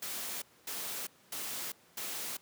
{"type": "noise bursts", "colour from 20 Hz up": "white", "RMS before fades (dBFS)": -39, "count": 4, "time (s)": [0.02, 2.37], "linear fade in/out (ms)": 5, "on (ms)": 400, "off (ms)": 250, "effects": ["pink hiss -63 dBFS RMS until 2.41 s", "high-pass 150 Hz 12 dB/octave"]}